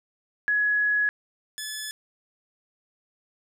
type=tone pair in turn; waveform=sine / 10% pulse; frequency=1682 / 1723.3 Hz; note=G#6 / A6; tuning=+22 / -36 cents; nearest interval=unison; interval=42 cents; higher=second; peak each=-20 / -23 dBFS; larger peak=first; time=0.48-1.09 / 1.58-1.91 s; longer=first; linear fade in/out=0 ms; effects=none